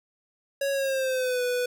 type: tone with pitch glide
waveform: square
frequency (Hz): 554.4 to 493.9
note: C#5 to B4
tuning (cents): 0 to 0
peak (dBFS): -25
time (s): 0.61-1.66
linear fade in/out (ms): 5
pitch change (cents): -200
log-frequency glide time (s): 0.71-1.42
effects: none